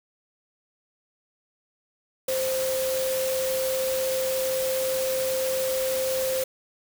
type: tone in noise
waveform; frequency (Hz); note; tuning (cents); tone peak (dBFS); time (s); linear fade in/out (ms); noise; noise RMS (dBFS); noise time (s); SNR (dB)
sine; 523.3; C5; 0; -24; 2.28-6.44; 5; white; -32; 2.28-6.44; +5
effects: none